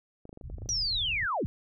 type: clicks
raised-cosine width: 2 ms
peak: -32 dBFS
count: 10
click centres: 0.254 / 0.293 / 0.329 / 0.374 / 0.412 / 0.5 / 0.584 / 0.62 / 0.659 / 0.689 s
type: low-pass noise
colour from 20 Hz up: pink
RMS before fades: -40 dBFS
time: 0.42-1.27 s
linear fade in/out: 20 ms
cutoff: 120 Hz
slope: 24 dB/octave
type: linear sweep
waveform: sine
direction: down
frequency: 5920 to 51.2 Hz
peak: -27 dBFS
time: 0.69-1.46 s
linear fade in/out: 0 ms
effects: none